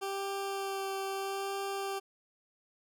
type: tone with vibrato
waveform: 20% pulse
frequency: 391.2 Hz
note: G4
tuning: 4 cents flat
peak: -29 dBFS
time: 0.01-2 s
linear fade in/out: 20 ms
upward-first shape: sine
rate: 0.77 Hz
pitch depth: 12 cents each way
effects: none